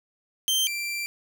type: tone pair in turn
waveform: sawtooth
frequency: 3136 / 2355 Hz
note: G7 / D7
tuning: 0 / +4 cents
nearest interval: perfect fourth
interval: 496 cents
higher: first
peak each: -18 / -25 dBFS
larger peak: first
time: 0.48-0.67 / 0.67-1.06 s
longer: second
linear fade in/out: 0 ms
effects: none